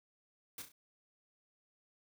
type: noise with echo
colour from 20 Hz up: white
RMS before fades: -45 dBFS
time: 0.58-0.62 s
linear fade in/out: 2 ms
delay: 33 ms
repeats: 3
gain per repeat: -7 dB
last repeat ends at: 0.719 s
effects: none